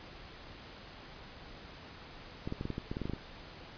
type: clicks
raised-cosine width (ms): 3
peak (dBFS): -23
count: 12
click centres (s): 2.475 / 2.524 / 2.611 / 2.654 / 2.703 / 2.781 / 2.915 / 2.969 / 3.017 / 3.055 / 3.097 / 3.135
effects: pink hiss -50 dBFS RMS until 3.77 s + resampled to 11025 Hz